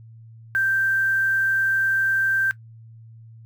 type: tone with quantisation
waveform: sine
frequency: 1568 Hz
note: G6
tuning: in tune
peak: -18 dBFS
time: 0.55-2.51 s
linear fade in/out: 0 ms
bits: 7
effects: noise-tail reverb RT60 0.1 s tail -17 dB re dry + added 113 Hz sine -42 dBFS peak until 3.45 s